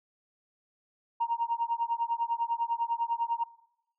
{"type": "tone with tremolo", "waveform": "sine", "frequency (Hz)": 932.3, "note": "A#5", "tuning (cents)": 0, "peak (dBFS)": -22, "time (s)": [1.2, 3.44], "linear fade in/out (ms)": 10, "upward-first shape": "triangle", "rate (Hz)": 10, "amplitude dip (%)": 100, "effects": ["noise-tail reverb RT60 0.8 s tail -20 dB re dry", "tanh soft clip ceiling -20 dBFS"]}